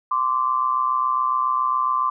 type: tone pair together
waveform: sine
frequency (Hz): 1038.8 / 1166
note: C6 / D6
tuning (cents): -13 / -13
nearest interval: major second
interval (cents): 200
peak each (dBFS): -21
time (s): 0.11-2.1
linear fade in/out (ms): 5
effects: none